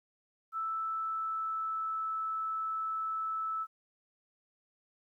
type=tone with pitch glide; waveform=sine; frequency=1318.5 to 1310.1 Hz; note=E6 to E6; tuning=0 to -11 cents; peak=-32 dBFS; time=0.52-3.67 s; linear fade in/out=50 ms; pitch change=-11 cents; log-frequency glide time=0.7-2.1 s; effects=12-bit